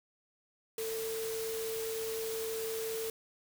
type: tone in noise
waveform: sine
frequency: 447 Hz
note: A4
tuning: 27 cents sharp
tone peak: -35 dBFS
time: 0.78-3.1 s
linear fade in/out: 2 ms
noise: white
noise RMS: -42 dBFS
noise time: 0.78-3.1 s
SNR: +4 dB
effects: none